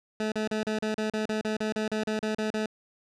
20% pulse tone bursts, 215.9 Hz, A3, 33 cents flat, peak -22 dBFS, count 16, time 0.2-2.66 s, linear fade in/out 2 ms, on 120 ms, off 36 ms, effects low-pass 6000 Hz 12 dB/octave

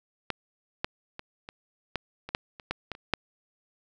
clicks, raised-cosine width 0.3 ms, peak -12 / -11 / -22 / -24 / -13 / -22 / -9 / -27 / -13 / -18 / -29 / -7 dBFS, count 12, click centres 0.303 / 0.845 / 1.194 / 1.489 / 1.957 / 2.29 / 2.349 / 2.598 / 2.71 / 2.917 / 2.951 / 3.137 s, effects none

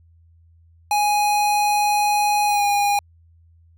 square tone with pitch glide, 830.6 to 815.4 Hz, G#5 to G#5, 0 to -32 cents, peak -17 dBFS, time 0.91-2.99 s, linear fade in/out 2 ms, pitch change -32 cents, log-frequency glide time 2.46-2.64 s, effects added 83 Hz sine -50 dBFS peak until 3.77 s

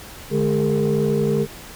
sine tone cluster, 148.1 / 210.8 / 403.1 / 455.5 Hz, D3 / G#3 / G4 / A#4, +15 / +26 / +48 / -40 cents, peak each -21 dBFS, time 0.3-1.47 s, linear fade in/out 50 ms, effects tanh soft clip ceiling -11 dBFS + pink hiss -39 dBFS RMS until 1.75 s

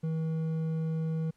triangle tone with hard clipping, 160.4 Hz, E3, 47 cents flat, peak -30 dBFS, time 0.03-1.31 s, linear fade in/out 10 ms, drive 9 dB, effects pink hiss -71 dBFS RMS until 1.36 s + low-pass 11000 Hz 12 dB/octave

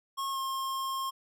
square tone with pitch glide, 1087 to 1070.2 Hz, C#6 to C6, -34 to +39 cents, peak -32 dBFS, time 0.17-1.11 s, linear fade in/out 20 ms, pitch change -27 cents, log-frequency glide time 0.31-0.38 s, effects none

